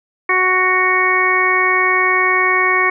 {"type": "harmonic tone", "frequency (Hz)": 370, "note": "F#4", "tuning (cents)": 0, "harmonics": [1, 2, 3, 4, 5, 6], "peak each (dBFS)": [-21, -25, -17, -28, -17, -16], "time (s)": [0.29, 2.9], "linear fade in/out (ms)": 5, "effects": []}